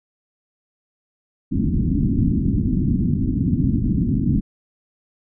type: low-pass noise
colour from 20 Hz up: white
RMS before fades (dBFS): -19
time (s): 1.51-4.41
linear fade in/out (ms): 20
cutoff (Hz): 280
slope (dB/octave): 48
effects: none